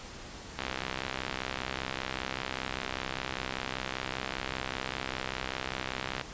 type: click train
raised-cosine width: 0.3 ms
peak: -16 dBFS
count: 367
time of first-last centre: 0.59-6.212 s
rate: 65.1 Hz
effects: pink hiss -45 dBFS RMS until 6.33 s + resampled to 16000 Hz